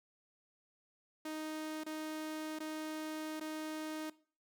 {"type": "tone with dropouts", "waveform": "sawtooth", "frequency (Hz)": 311.1, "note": "D#4", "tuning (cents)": 0, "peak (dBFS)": -36, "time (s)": [1.25, 4.1], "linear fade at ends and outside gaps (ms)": 5, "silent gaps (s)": [[1.837, 1.863], [2.589, 2.602], [3.399, 3.409]], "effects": ["noise-tail reverb RT60 0.4 s tail -19 dB re dry"]}